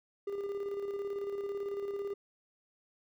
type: tone with tremolo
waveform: triangle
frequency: 401.1 Hz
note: G4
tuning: 40 cents sharp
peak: -31 dBFS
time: 0.27-2.14 s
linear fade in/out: 5 ms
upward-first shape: square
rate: 18 Hz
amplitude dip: 40%
effects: none

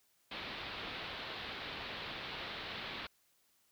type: low-pass noise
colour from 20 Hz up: white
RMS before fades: -44 dBFS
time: 0.31-3.07 s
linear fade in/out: 5 ms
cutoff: 4100 Hz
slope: 48 dB/octave
effects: white hiss -73 dBFS RMS until 3.71 s

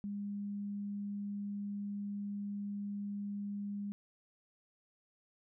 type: tone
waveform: sine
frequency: 202.9 Hz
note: G#3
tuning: 40 cents flat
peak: -37 dBFS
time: 0.04-3.92 s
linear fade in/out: 0 ms
effects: none

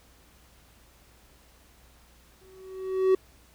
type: tone with exponential growth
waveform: triangle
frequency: 377.7 Hz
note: F#4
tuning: 36 cents sharp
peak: -14 dBFS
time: 2.41-3.15 s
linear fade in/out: 5 ms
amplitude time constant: 160 ms
effects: added 60 Hz sine -59 dBFS peak until 3.54 s + pink hiss -59 dBFS RMS until 3.54 s

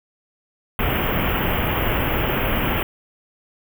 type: band-stop noise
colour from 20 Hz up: pink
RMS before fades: -21 dBFS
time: 0.79-2.83 s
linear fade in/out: 2 ms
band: 3200 to 13000 Hz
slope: 96 dB/octave
effects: none

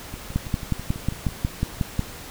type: two click trains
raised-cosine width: 5 ms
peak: -21 / -9 dBFS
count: 9 / 10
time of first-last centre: 0.14-1.451 / 0.36-1.993 s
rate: 6.1 / 5.51 Hz
effects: pink hiss -39 dBFS RMS until 2.3 s

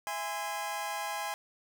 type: chord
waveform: sawtooth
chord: E augmented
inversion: none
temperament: just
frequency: 659.3 / 824.1 / 1030.1 Hz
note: E5 / G#5 / B#5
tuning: 0 / -14 / -27 cents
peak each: -38 / -32 / -35 dBFS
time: 0.07-1.34 s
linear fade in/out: 0 ms
effects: none

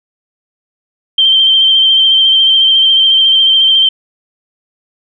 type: tone with vibrato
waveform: sine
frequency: 3136 Hz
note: G7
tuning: in tune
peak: -5 dBFS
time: 1.18-3.89 s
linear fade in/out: 5 ms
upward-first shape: sine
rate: 14 Hz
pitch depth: 27 cents each way
effects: none

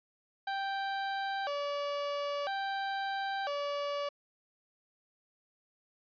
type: tone with vibrato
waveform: 30% pulse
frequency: 671 Hz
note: E5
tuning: 31 cents sharp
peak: -30 dBFS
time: 0.47-4.09 s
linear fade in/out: 5 ms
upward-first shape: square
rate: 0.5 Hz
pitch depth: 270 cents each way
effects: resampled to 11025 Hz

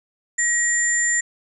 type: tone pair together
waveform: sine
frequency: 1900 / 7200 Hz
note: A#6 / A8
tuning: +33 / +39 cents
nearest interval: octave + major seventh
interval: 2306 cents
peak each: -20 dBFS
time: 0.38-1.21 s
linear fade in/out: 10 ms
effects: none

